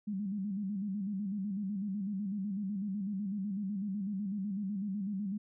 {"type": "tone with vibrato", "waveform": "sine", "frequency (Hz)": 199.4, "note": "G3", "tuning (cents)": 30, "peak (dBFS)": -33, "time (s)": [0.07, 5.38], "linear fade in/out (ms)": 10, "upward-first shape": "square", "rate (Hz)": 8, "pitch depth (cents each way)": 82, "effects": []}